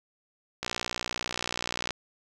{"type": "click train", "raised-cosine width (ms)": 0.2, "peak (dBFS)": -13, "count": 78, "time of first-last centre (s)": [0.63, 1.907], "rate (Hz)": 60.3, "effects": []}